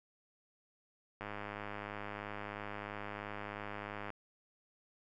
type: click train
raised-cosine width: 0.5 ms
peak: -27 dBFS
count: 299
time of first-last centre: 1.21-4.103 s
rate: 103 Hz
effects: none